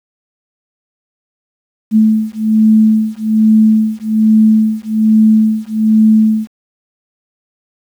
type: beating tone pair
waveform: sine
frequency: 217.4 / 218.6 Hz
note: A3 / A3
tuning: -21 / -11 cents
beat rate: 1.2 Hz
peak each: -10 dBFS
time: 1.91-6.48 s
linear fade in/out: 50 ms
effects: 7-bit